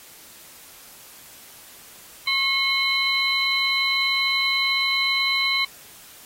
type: tone cluster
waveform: sine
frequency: 1079 / 2171 / 3079 / 4031 Hz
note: C#6 / C#7 / G7 / B7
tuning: -47 / -37 / -32 / +35 cents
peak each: -29 / -22 / -30 / -23 dBFS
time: 2.27-5.65 s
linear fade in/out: 5 ms
effects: white hiss -46 dBFS RMS until 6.25 s + AAC 48 kbps